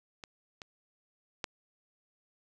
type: clicks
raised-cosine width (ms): 0.2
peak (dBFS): -26 / -26 / -16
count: 3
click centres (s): 0.238 / 0.618 / 1.442
effects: none